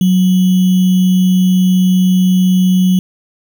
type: tone with sample-and-hold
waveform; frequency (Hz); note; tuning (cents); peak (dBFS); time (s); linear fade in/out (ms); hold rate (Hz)
sine; 184.4; F#3; -6; -7; 0.01-2.99; 2; 3150
effects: none